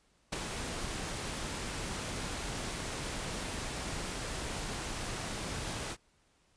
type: noise with ADSR envelope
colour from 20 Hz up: pink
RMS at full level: -31 dBFS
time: 0.32-5.97 s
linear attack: 11 ms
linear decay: 11 ms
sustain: -7 dB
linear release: 55 ms
effects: pink hiss -70 dBFS RMS until 6.56 s + resampled to 22050 Hz